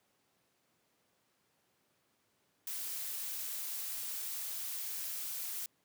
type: noise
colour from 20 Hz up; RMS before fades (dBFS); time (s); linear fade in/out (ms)
blue; -40; 2.67-5.66; 2
effects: pink hiss -75 dBFS RMS until 5.84 s + high-pass 150 Hz 12 dB/octave